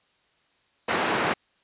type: band-pass noise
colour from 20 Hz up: white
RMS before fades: -25 dBFS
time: 0.88-1.34 s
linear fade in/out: 10 ms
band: 170 to 1600 Hz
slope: 12 dB/octave
effects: white hiss -66 dBFS RMS until 1.63 s + resampled to 8000 Hz